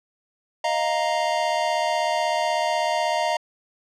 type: chord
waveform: square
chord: Eb suspended second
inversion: none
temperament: equal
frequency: 622.3 / 698.5 / 932.3 Hz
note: Eb5 / F5 / Bb5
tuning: 0 / 0 / 0 cents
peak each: -26 dBFS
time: 0.64-3.37 s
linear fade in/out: 5 ms
effects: low-pass 6000 Hz 12 dB/octave